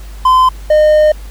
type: tone pair in turn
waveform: triangle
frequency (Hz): 1027 / 610.7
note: C6 / D#5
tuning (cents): -33 / -32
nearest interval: major sixth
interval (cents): 899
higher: first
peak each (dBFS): -3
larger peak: neither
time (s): 0.25-0.49 / 0.7-1.12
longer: second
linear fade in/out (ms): 5
effects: added 50 Hz sine -26 dBFS peak until 1.3 s + pink hiss -40 dBFS RMS until 1.3 s